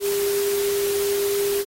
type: tone in noise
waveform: sine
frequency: 402.5 Hz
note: G4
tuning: 46 cents sharp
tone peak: -20 dBFS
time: 0-1.65 s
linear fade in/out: 50 ms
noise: white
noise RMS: -30 dBFS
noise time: 0-1.65 s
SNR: +7 dB
effects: AAC 48 kbps